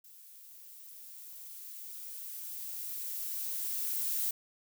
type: noise with level ramp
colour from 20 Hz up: violet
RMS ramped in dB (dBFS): -55 to -32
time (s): 0.04-4.31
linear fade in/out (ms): 5
effects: none